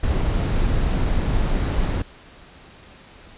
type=noise; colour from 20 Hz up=brown; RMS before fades=-20 dBFS; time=0.03-2.02 s; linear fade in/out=5 ms; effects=pink hiss -46 dBFS RMS until 3.37 s + resampled to 8000 Hz